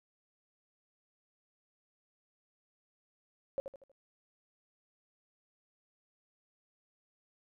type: tone with echo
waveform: sine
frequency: 547 Hz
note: C#5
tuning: 23 cents flat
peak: -30 dBFS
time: 3.58-3.6 s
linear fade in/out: 0 ms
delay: 79 ms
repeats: 4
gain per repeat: -8 dB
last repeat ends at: 3.916 s
effects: none